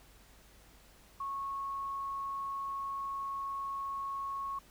sine tone, 1100 Hz, C#6, 14 cents flat, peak -35 dBFS, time 1.2-4.59 s, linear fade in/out 5 ms, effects added 50 Hz sine -62 dBFS peak until 4.7 s + pink hiss -61 dBFS RMS until 4.7 s

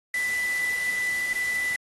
sine tone in noise, 1987 Hz, B6, 10 cents sharp, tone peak -24 dBFS, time 0.14-1.76 s, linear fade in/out 2 ms, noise white, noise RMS -37 dBFS, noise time 0.14-1.76 s, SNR +10 dB, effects AAC 32 kbps

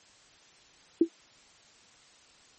sine tone with exponential decay, 332.3 Hz, E4, 14 cents sharp, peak -13 dBFS, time 1.01-1.09 s, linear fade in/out 5 ms, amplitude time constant 16 ms, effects white hiss -58 dBFS RMS until 2.58 s + MP3 32 kbps

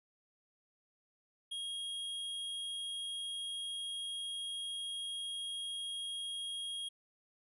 square tone, 3269 Hz, G#7, 28 cents flat, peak -39 dBFS, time 1.51-6.89 s, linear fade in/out 10 ms, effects resampled to 24000 Hz

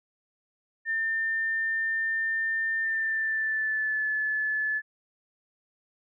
sine tone with pitch glide, 1800 to 1728.7 Hz, A6 to A6, +39 to -31 cents, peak -25 dBFS, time 0.85-4.82 s, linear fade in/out 50 ms, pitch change -70 cents, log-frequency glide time 2.79-4.08 s, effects none

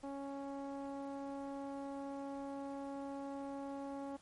sawtooth tone with low-pass filter, 277.2 Hz, C#4, in tune, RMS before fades -44 dBFS, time 0.03-4.17 s, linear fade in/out 10 ms, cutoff 850 Hz, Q 1.7, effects pink hiss -65 dBFS RMS until 4.21 s + MP3 48 kbps

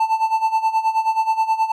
triangle tone with tremolo, 886 Hz, A5, 12 cents sharp, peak -11 dBFS, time 0-1.72 s, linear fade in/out 5 ms, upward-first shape sine, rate 9.4 Hz, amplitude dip 80%, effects none

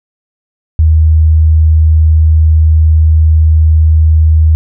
sine tone, 78.8 Hz, D#2, 23 cents sharp, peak -3 dBFS, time 0.79-4.55 s, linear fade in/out 0 ms, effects none

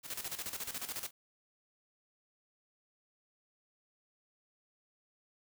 white noise with tremolo, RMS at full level -39 dBFS, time 0.03-1.11 s, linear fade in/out 50 ms, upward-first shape square, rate 14 Hz, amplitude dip 70%, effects none

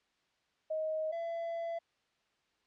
sine / triangle tone pair in turn, 628 / 671.3 Hz, D#5 / E5, +16 / +31 cents, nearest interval minor second, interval 115 cents, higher second, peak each -32 / -33 dBFS, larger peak first, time 0.7-1.12 / 1.12-1.79 s, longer second, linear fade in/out 10 ms, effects white hiss -75 dBFS RMS until 2.66 s + low-pass 4000 Hz 12 dB/octave

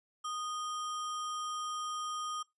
sine tone with sample-and-hold, 1235 Hz, D#6, 13 cents flat, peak -35 dBFS, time 0.24-2.43 s, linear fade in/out 10 ms, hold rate 4410 Hz, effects noise-tail reverb RT60 0.2 s tail -22 dB re dry + resampled to 24000 Hz

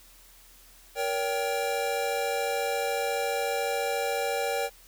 square chord, G diminished, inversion first, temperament just, 470.4 / 564.5 / 784 Hz, Bb4 / Db5 / G5, +16 / +31 / 0 cents, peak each -32 dBFS, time 0.95-4.7 s, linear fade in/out 50 ms, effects added 40 Hz sine -57 dBFS peak until 4.87 s + white hiss -55 dBFS RMS until 4.87 s

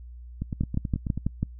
two click trains, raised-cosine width 5 ms, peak -12 / -17 dBFS, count 6 / 8, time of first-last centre 0.61-1.43 / 0.42-1.176 s, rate 6.1 / 9.26 Hz, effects noise-tail reverb RT60 0.1 s tail -26 dB re dry + added 60 Hz sine -40 dBFS peak until 1.59 s

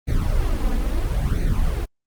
brown noise with flanger, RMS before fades -20 dBFS, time 0.07-1.86 s, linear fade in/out 20 ms, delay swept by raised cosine 0.47 to 4.07 ms, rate 0.74 Hz, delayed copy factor +0.95, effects Opus 24 kbps

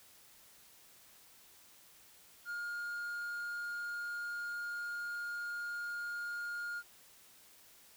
triangle tone, 1419 Hz, F6, 27 cents sharp, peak -36 dBFS, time 2.45-6.83 s, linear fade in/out 50 ms, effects white hiss -61 dBFS RMS until 7.96 s

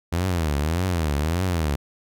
sawtooth tone with vibrato, 81.6 Hz, E2, 17 cents flat, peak -17 dBFS, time 0.12-1.76 s, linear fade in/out 10 ms, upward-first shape triangle, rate 1.7 Hz, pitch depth 270 cents each way, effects none

